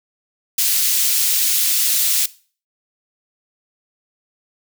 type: high-pass noise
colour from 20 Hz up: white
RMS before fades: -17 dBFS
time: 0.58-2.26 s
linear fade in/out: 5 ms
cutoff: 3200 Hz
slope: 12 dB/octave
effects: noise-tail reverb RT60 0.4 s tail -19 dB re dry